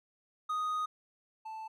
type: tone pair in turn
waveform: triangle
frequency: 1244.5 / 880 Hz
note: D#6 / A5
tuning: 0 / 0 cents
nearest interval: tritone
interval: 600 cents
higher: first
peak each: -29 / -38 dBFS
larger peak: first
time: 0.49-0.86 / 1.45-1.68 s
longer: first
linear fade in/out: 10 ms
effects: none